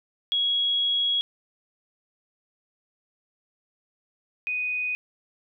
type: tone pair in turn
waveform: sine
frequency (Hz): 3322 / 2489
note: G#7 / D#7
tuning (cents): 0 / 0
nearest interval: perfect fourth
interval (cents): 500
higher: first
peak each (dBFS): -21 / -25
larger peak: first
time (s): 0.32-1.21 / 4.47-4.95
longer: first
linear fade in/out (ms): 0
effects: none